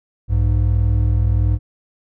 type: tone pair together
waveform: triangle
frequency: 60.8 / 102.01 Hz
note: B1 / G#2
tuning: -26 / -31 cents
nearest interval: major sixth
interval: 895 cents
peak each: -14 dBFS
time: 0.28-1.59 s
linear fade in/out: 50 ms
effects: none